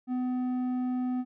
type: tone with low-pass filter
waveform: square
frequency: 251.6 Hz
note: B3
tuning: 32 cents sharp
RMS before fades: -30 dBFS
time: 0.07-1.25 s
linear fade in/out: 50 ms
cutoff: 680 Hz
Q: 0.58
effects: none